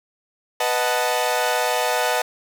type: chord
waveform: sawtooth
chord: B dominant seventh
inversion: none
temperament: equal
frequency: 493.9 / 622.3 / 740 / 880 Hz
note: B4 / D#5 / F#5 / A5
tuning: 0 / 0 / 0 / 0 cents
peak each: -21 dBFS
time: 0.6-2.22 s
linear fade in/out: 5 ms
effects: none